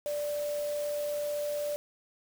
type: tone in noise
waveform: sine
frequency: 587.3 Hz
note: D5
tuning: in tune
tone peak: -30 dBFS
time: 0.06-1.76 s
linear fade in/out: 0 ms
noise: white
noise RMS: -45 dBFS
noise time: 0.06-1.76 s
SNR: +12 dB
effects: none